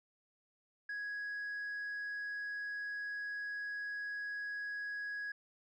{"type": "tone", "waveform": "sine", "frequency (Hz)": 1664, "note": "G#6", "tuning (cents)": 3, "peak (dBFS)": -36, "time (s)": [0.89, 5.32], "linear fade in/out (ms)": 5, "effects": ["tanh soft clip ceiling -37 dBFS"]}